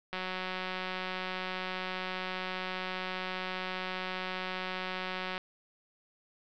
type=click train; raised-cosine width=0.3 ms; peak=-20 dBFS; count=972; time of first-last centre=0.13-5.379 s; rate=185 Hz; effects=low-pass 5000 Hz 12 dB/octave